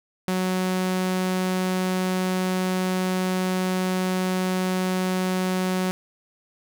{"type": "tone", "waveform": "sawtooth", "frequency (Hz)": 185, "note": "F#3", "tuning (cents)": 0, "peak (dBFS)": -18, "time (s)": [0.28, 5.91], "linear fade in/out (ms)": 0, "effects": []}